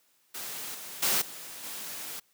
white noise with level steps, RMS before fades -38 / -42 / -26 / -43 / -39 dBFS, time 0.34-2.2 s, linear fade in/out 10 ms, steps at 0.74 / 1.02 / 1.21 / 1.63 s, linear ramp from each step 10 ms, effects white hiss -68 dBFS RMS until 2.33 s + high-pass 150 Hz 12 dB/octave

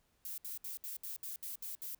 violet noise bursts, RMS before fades -43 dBFS, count 9, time 0.25-1.948 s, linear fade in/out 2 ms, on 130 ms, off 66 ms, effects pink hiss -75 dBFS RMS until 1.99 s

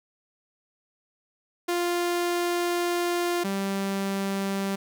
sawtooth tone pair in turn, 349.2 / 195.98 Hz, F4 / G3, 0 / 0 cents, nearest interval minor seventh, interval 1000 cents, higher first, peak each -20 / -22 dBFS, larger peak first, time 1.68-3.44 / 3.44-4.76 s, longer first, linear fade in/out 10 ms, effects none

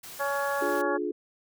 white noise, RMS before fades -43 dBFS, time 0.03-0.82 s, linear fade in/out 10 ms
harmonic tone, 280.5 Hz, C#4, 21 cents sharp, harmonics 2 / 3 / 4 / 5 / 6, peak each -30 / -33 / -33 / -36 / -34 dBFS, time 0.19-0.98 s, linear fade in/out 20 ms
sine chord, D diminished, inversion none, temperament just, 293.7 / 352.4 / 422.9 Hz, D4 / F4 / Ab4, 0 / +16 / +31 cents, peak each -33 / -31 / -32 dBFS, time 0.61-1.12 s, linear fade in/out 10 ms
effects none

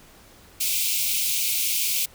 white high-pass noise, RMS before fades -24 dBFS, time 0.6-2.06 s, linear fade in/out 10 ms, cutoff 2200 Hz, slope 96 dB/octave, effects pink hiss -51 dBFS RMS until 2.14 s

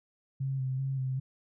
sine tone with vibrato, 132.8 Hz, C3, 26 cents sharp, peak -29 dBFS, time 0.4-1.2 s, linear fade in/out 10 ms, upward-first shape square, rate 2.6 Hz, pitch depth 27 cents each way, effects none

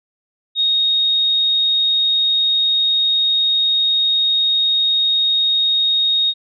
sine tone, 3732 Hz, A#7, 1 cent sharp, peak -13 dBFS, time 0.55-6.34 s, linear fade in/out 50 ms, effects none

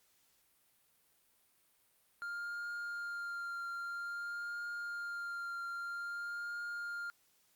triangle tone with vibrato, 1400 Hz, F6, 4 cents sharp, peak -37 dBFS, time 2.22-7.1 s, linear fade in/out 0 ms, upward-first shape triangle, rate 0.51 Hz, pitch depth 18 cents each way, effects white hiss -72 dBFS RMS until 7.55 s + Opus 48 kbps

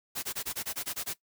white noise bursts, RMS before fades -34 dBFS, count 10, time 0.15-1.139 s, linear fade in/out 20 ms, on 80 ms, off 21 ms, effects noise-tail reverb RT60 0.1 s tail -18 dB re dry

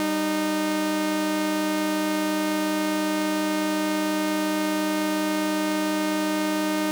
sawtooth tone pair together, 196 / 307.6 Hz, G3 / D#4, 0 / -20 cents, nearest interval minor sixth, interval 780 cents, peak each -27 / -19 dBFS, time 0-6.91 s, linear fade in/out 0 ms, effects none

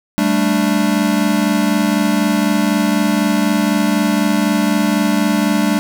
square chord, G suspended second, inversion none, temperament equal, 196 / 220 / 293.7 Hz, G3 / A3 / D4, 0 / 0 / 0 cents, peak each -18 dBFS, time 0.18-5.79 s, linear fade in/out 0 ms, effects none

